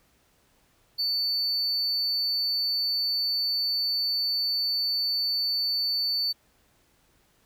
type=tone; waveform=triangle; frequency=4500 Hz; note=C#8; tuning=25 cents sharp; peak=-22 dBFS; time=0.98-6.33 s; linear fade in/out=20 ms; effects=tanh soft clip ceiling -19 dBFS + pink hiss -65 dBFS RMS until 7.45 s